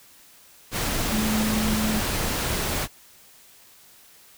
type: tone in noise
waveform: sine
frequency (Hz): 216.2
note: A3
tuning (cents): -30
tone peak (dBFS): -23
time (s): 1.09-2.02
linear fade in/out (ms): 50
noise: pink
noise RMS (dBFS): -26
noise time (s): 0.71-2.88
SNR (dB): 0
effects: white hiss -52 dBFS RMS until 4.37 s